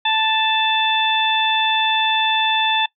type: harmonic tone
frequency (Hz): 880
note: A5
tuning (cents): 0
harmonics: 1 / 2 / 3 / 4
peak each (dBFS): -19 / -24 / -23 / -19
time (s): 0.05-2.86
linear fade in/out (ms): 5
effects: noise-tail reverb RT60 0.1 s tail -22 dB re dry